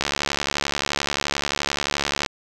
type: click train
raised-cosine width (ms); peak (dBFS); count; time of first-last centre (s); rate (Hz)
0.2; -4; 162; 0.01-2.262; 71.5
effects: none